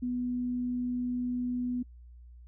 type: tone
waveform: sine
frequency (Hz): 246.9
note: B3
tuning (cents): 0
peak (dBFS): -29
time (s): 0.02-1.83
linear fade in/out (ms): 10
effects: noise-tail reverb RT60 0.1 s tail -25 dB re dry + added 60 Hz sine -48 dBFS peak until 2.47 s